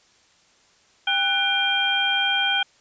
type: harmonic tone with a mistuned harmonic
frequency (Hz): 797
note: G5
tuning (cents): +28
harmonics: 1 / 2 / 3 / 4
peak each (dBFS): -27 / -24 / -27 / -22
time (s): 1.07-2.63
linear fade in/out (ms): 5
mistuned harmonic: 2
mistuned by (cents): -120
effects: white hiss -58 dBFS RMS until 2.8 s + resampled to 16000 Hz